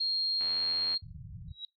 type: tone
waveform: sine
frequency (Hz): 4234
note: C8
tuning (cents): +20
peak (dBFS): -27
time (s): 0-0.98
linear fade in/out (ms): 10
type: click train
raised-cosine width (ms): 0.3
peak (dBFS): -31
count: 45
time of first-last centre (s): 0.41-0.941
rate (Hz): 82.8
type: low-pass noise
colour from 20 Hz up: white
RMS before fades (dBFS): -45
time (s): 1.02-1.53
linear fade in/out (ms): 10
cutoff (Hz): 170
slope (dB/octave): 96
type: tone with exponential growth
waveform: sine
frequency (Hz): 3863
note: B7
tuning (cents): -39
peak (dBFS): -34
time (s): 1.48-1.65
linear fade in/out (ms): 2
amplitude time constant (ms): 36
effects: noise-tail reverb RT60 0.2 s tail -23 dB re dry + AAC 32 kbps